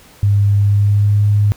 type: tone with pitch glide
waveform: sine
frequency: 101.3 to 103.25 Hz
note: G#2 to G#2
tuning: -43 to -10 cents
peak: -9 dBFS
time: 0.23-1.52 s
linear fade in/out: 0 ms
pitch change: +33 cents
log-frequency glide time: 0.6-1.22 s
effects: pink hiss -44 dBFS RMS until 1.56 s